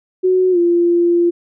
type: tone with pitch glide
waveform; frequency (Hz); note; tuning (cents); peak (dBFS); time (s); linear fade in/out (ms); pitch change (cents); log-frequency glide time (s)
sine; 370 to 345.2; F#4 to F4; 0 to -20; -10; 0.23-1.31; 20; -120; 0.51-0.58
effects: none